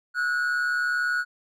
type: tone with amplitude modulation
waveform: triangle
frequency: 1459 Hz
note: F#6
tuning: 25 cents flat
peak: -18 dBFS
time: 0.14-1.25 s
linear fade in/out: 50 ms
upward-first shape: sine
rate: 140 Hz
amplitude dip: 60%
effects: none